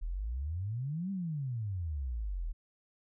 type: exponential two-way sweep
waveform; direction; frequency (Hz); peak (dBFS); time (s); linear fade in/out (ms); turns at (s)
sine; up then down; 37.38 to 200 to 37.38; -33; 0.01-2.53; 20; 1.11
effects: none